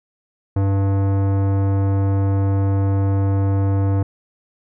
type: tone with tanh clipping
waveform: sine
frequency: 98 Hz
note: G2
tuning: in tune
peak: -17 dBFS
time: 0.56-4.03 s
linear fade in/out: 5 ms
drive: 18 dB
effects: none